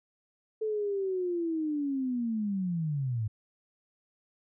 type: linear sweep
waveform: sine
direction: down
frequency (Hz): 440 to 103.6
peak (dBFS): -28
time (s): 0.61-3.28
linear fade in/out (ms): 10
effects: none